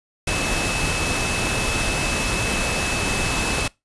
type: tone in noise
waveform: sine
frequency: 2600 Hz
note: E7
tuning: 24 cents flat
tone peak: -27 dBFS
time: 0.27-3.68 s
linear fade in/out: 5 ms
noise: pink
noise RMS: -23 dBFS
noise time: 0.27-3.68 s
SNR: -7 dB
effects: noise-tail reverb RT60 0.2 s tail -23 dB re dry + resampled to 24000 Hz